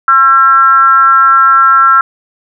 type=tone with frequency modulation; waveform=sine; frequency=1348 Hz; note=E6; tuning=38 cents sharp; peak=-3 dBFS; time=0.08-2.01 s; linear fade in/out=2 ms; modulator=271 Hz; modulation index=0.56; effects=none